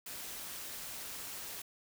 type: noise with amplitude modulation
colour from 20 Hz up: white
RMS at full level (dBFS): -42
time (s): 0.06-1.62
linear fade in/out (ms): 5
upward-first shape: sine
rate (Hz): 200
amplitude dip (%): 45
effects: none